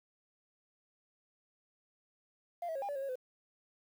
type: tone with pitch steps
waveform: sine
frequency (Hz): 694 / 646 / 545 / 805 / 575 / 541 / 550 / 509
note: F5 / E5 / C#5 / G5 / D5 / C#5 / C#5 / C5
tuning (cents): -11 / -35 / -29 / +46 / -37 / -42 / -14 / -48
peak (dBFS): -34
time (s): 2.62-3.156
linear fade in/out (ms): 5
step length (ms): 67
effects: tanh soft clip ceiling -32 dBFS + 10-bit